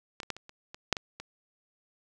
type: clicks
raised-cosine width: 0.2 ms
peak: -19 / -25 / -15 / -27 / -30 / -25 / -6 / -17 / -23 dBFS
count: 9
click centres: 0.202 / 0.232 / 0.303 / 0.366 / 0.494 / 0.745 / 0.927 / 0.968 / 1.2 s
effects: none